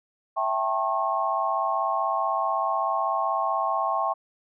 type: chord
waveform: sine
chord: A dominant seventh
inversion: second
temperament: equal with one note detuned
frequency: 659.3 / 784 / 880 / 1084.7 Hz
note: E5 / G5 / A5 / C#6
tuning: 0 / 0 / 0 / -38 cents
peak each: -29 / -28 / -31 / -26 dBFS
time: 0.36-4.14 s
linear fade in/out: 20 ms
effects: none